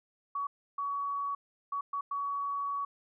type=tone bursts at uneven times; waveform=sine; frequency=1128 Hz; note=C#6; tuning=30 cents sharp; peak=-31 dBFS; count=5; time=0.35-0.47 / 0.78-1.35 / 1.72-1.81 / 1.93-2.01 / 2.11-2.85 s; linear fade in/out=5 ms; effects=none